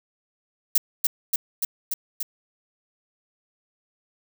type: noise with echo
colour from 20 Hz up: violet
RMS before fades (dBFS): -18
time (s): 0.75-0.78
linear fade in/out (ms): 5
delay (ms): 290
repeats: 5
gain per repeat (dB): -2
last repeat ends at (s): 2.23
effects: none